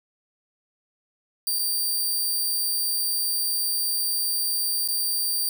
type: tone with dropouts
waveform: 10% pulse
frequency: 4683 Hz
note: D8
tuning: 6 cents flat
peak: -16 dBFS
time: 1.47-5.49 s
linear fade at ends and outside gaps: 1 ms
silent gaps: 1.588-1.592 / 4.876-4.886 s
effects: 8-bit